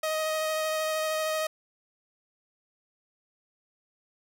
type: tone with vibrato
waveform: sawtooth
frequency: 627 Hz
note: D#5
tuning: 13 cents sharp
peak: -23 dBFS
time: 0.03-1.47 s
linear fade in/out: 5 ms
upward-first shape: sine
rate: 13 Hz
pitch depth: 11 cents each way
effects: none